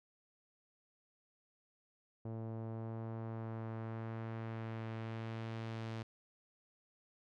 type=tone with low-pass filter sweep; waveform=sawtooth; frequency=112.6 Hz; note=A2; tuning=40 cents sharp; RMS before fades=-43 dBFS; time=2.25-6.03 s; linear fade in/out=5 ms; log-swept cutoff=630 to 4500 Hz; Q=0.91; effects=none